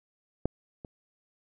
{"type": "clicks", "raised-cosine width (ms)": 2, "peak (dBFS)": [-13, -28], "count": 2, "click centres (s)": [0.456, 0.848], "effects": []}